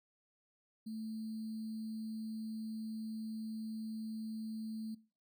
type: tone with sample-and-hold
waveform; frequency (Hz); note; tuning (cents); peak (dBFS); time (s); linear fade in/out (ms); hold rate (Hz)
sine; 220; A3; 0; -40; 0.86-4.95; 10; 4410
effects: noise-tail reverb RT60 0.4 s tail -21 dB re dry